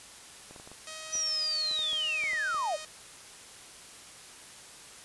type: clicks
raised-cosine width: 1 ms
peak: -34 dBFS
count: 12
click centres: 0.51 / 0.562 / 0.599 / 0.675 / 0.716 / 1.154 / 1.712 / 1.792 / 1.931 / 2.238 / 2.333 / 2.545 s
type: tone with pitch glide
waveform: 5% pulse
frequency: 631 to 622.3 Hz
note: D#5 to D#5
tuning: +24 to 0 cents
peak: -29 dBFS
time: 0.87-2.85 s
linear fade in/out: 2 ms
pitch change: -24 cents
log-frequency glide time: 1.2-1.32 s
type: linear sweep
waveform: sine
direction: down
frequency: 5960 to 543 Hz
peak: -28 dBFS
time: 1.12-2.77 s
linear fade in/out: 20 ms
effects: white hiss -49 dBFS RMS until 5.04 s + resampled to 24000 Hz